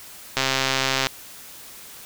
click train, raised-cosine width 0.2 ms, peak -3 dBFS, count 94, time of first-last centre 0.37-1.069 s, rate 133 Hz, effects white hiss -42 dBFS RMS until 2.05 s

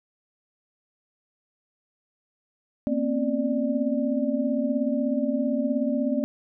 sine tone cluster, 232.6 / 251.6 / 268.5 / 591 Hz, A#3 / B3 / C4 / D5, -4 / +32 / +45 / +11 cents, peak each -27 / -30 / -26 / -29 dBFS, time 2.87-6.24 s, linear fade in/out 0 ms, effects none

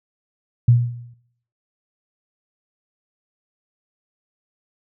sine tone with exponential decay, 120 Hz, B2, 49 cents flat, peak -7 dBFS, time 0.68-1.14 s, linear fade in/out 5 ms, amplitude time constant 100 ms, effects noise-tail reverb RT60 0.8 s tail -20 dB re dry

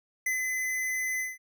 square tone with ADSR envelope, 2027 Hz, B6, 45 cents sharp, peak -26 dBFS, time 0.26-1.38 s, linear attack 6 ms, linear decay 110 ms, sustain -3 dB, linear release 180 ms, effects none

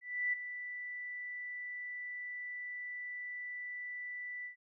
sine tone with ADSR envelope, 1975.5 Hz, B6, in tune, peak -29 dBFS, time 0.01-4.56 s, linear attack 320 ms, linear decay 11 ms, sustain -11 dB, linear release 110 ms, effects none

